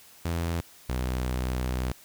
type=tone pair in turn; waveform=sawtooth; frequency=84.2 / 62.93 Hz; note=E2 / B1; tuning=+37 / +33 cents; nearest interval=perfect fourth; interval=504 cents; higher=first; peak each=-23 dBFS; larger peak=neither; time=0.25-0.61 / 0.89-1.92 s; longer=second; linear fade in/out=5 ms; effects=white hiss -53 dBFS RMS until 2.04 s